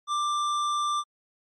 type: tone with hard clipping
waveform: sine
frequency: 1182 Hz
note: D6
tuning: 11 cents sharp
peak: -26 dBFS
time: 0.07-1.04 s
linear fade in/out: 50 ms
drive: 12 dB
effects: MP3 48 kbps